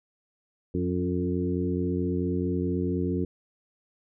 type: harmonic tone with a mistuned harmonic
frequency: 89.3 Hz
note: F2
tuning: 39 cents sharp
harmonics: 1 / 2 / 3 / 4 / 5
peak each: -31 / -30 / -30 / -31 / -35 dBFS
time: 0.74-3.25 s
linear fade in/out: 5 ms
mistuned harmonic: 3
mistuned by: +31 cents
effects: none